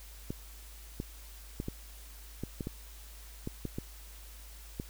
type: clicks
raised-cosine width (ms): 3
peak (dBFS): -22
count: 11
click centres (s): 0.305 / 1.001 / 1.601 / 1.684 / 2.436 / 2.608 / 2.671 / 3.474 / 3.653 / 3.785 / 4.799
effects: added 52 Hz sine -48 dBFS peak until 4.89 s + white hiss -54 dBFS RMS until 4.89 s